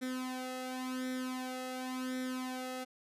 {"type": "tone with flanger", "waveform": "sawtooth", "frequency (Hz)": 256.1, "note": "C4", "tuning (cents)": -37, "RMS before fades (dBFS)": -39, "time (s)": [0.01, 2.85], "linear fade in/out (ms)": 20, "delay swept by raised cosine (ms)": [0.53, 1.53], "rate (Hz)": 0.92, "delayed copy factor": 0.8, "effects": ["resampled to 32000 Hz"]}